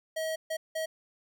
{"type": "tone bursts at uneven times", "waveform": "square", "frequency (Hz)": 638, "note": "D#5", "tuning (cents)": 43, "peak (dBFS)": -31, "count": 3, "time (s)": [[0.16, 0.36], [0.5, 0.57], [0.75, 0.86]], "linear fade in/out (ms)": 10, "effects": []}